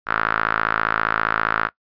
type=tone with band-pass filter; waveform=sawtooth; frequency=55 Hz; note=A1; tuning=in tune; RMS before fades=-21 dBFS; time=0.06-1.7 s; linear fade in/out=50 ms; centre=1400 Hz; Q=5.7; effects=noise-tail reverb RT60 0.1 s tail -20 dB re dry + resampled to 11025 Hz